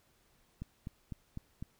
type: click train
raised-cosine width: 5 ms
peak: -28 dBFS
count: 5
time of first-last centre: 0.62-1.625 s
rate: 3.98 Hz
effects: pink hiss -70 dBFS RMS until 1.79 s